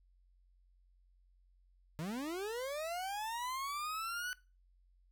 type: linear sweep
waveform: 40% pulse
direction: up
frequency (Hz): 146.83 to 1500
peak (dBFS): -37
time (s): 1.99-4.33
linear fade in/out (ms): 0
effects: noise-tail reverb RT60 0.3 s tail -20 dB re dry + added 45 Hz sine -65 dBFS peak until 5.11 s